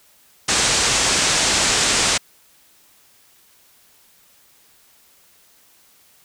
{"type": "low-pass noise", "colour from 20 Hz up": "white", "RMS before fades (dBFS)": -18, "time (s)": [0.48, 2.18], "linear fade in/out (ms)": 10, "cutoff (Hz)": 8400, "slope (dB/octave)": 48, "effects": ["white hiss -54 dBFS RMS until 6.24 s"]}